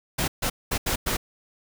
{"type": "noise bursts at uneven times", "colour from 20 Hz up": "pink", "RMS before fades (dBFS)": -25, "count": 5, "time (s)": [[0.18, 0.28], [0.42, 0.5], [0.71, 0.78], [0.86, 0.96], [1.06, 1.17]], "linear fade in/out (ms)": 10, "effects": []}